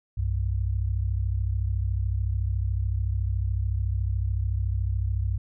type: tone pair together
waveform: sine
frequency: 62.8 / 96.6 Hz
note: B1 / G2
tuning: +30 / -25 cents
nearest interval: perfect fifth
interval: 745 cents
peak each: -26 dBFS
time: 0.17-5.38 s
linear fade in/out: 10 ms
effects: none